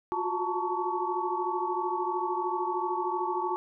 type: tone cluster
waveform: sine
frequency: 355.5 / 368.7 / 872 / 915 / 1124 Hz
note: F4 / F#4 / A5 / A#5 / C#6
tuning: +31 / -6 / -16 / -32 / +24 cents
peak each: -34 / -36 / -31 / -37 / -34 dBFS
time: 0.12-3.56 s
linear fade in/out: 0 ms
effects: none